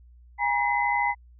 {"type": "tone cluster", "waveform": "sine", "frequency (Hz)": [819, 952, 2032], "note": ["G#5", "A#5", "B6"], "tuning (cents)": [-24, 36, 49], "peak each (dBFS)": -26, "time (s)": [0.38, 1.15], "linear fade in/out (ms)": 50, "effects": ["added 60 Hz sine -49 dBFS peak until 1.39 s"]}